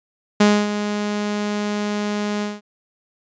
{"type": "tone with ADSR envelope", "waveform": "sawtooth", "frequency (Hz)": 207.7, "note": "G#3", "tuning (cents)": 0, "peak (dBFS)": -6, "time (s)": [0.4, 2.61], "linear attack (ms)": 8, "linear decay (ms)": 260, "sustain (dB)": -11, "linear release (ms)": 190, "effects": ["resampled to 16000 Hz"]}